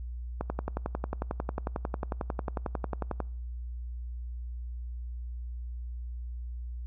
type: click train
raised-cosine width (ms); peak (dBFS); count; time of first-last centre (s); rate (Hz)
1; -17; 32; 0.41-3.203; 11.1
effects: noise-tail reverb RT60 0.6 s tail -26 dB re dry + added 60 Hz sine -35 dBFS peak until 6.86 s